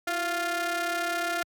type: ring-modulated tone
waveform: sawtooth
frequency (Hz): 352.4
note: F4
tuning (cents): +16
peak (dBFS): -20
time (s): 0.07-1.43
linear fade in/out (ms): 5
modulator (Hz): 1040
effects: high-pass 80 Hz 12 dB/octave